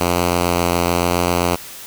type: tone with vibrato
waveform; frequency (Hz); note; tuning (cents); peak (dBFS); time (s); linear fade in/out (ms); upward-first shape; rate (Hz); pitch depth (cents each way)
5% pulse; 87.31; F2; 0; -4; 0-1.56; 10; sine; 0.99; 9
effects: white hiss -35 dBFS RMS until 1.86 s